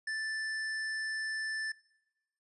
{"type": "tone with hard clipping", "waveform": "sine", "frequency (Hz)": 1760, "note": "A6", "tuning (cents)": 0, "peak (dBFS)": -35, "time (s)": [0.07, 1.72], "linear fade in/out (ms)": 5, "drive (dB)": 10, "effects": ["noise-tail reverb RT60 1.0 s tail -23 dB re dry", "resampled to 24000 Hz"]}